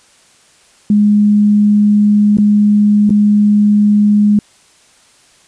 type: tone with dropouts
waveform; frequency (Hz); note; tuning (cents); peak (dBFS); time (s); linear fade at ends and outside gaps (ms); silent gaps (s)
sine; 207.7; G#3; 0; -6; 0.9-4.39; 2; 2.371-2.384 / 3.095-3.105
effects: white hiss -48 dBFS RMS until 5.47 s + resampled to 22050 Hz